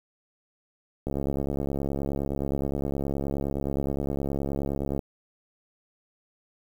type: click train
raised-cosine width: 2 ms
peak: -16 dBFS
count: 274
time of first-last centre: 1.07-4.992 s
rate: 69.6 Hz
effects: 8-bit